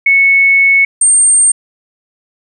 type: tone pair in turn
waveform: sine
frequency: 2206 / 8685 Hz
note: C#7 / C#9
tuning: -9 / -36 cents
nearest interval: 2 octaves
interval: 2373 cents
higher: second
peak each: -5 dBFS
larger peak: neither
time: 0.06-0.85 / 1.01-1.52 s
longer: first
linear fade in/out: 5 ms
effects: none